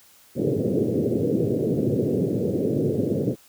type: band-pass noise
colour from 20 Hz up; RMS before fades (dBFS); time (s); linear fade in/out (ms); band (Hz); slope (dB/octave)
white; -23; 0.35-3.36; 50; 100 to 490; 48
effects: white hiss -54 dBFS RMS until 3.48 s